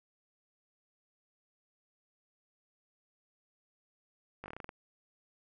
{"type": "slowing click train", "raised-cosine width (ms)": 0.5, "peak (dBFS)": -28, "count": 9, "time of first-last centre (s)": [4.44, 4.691], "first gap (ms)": 19, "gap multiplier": 1.14, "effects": []}